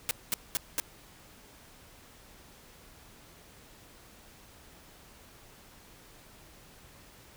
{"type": "noise bursts", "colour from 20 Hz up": "white", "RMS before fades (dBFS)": -29, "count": 4, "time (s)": [0.09, 0.8], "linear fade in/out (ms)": 0, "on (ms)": 20, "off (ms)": 210, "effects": ["pink hiss -55 dBFS RMS until 7.36 s"]}